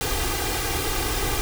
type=noise with comb filter; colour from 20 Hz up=pink; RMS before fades=-25 dBFS; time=0.01-1.41 s; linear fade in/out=0 ms; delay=2.5 ms; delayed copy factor=+0.8; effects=none